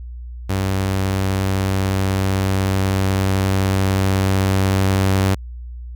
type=tone with level ramp; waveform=sawtooth; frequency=96.1 Hz; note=G2; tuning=34 cents flat; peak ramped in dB=-14 to -10 dBFS; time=0.49-5.35 s; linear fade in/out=10 ms; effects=added 60 Hz sine -29 dBFS peak until 5.95 s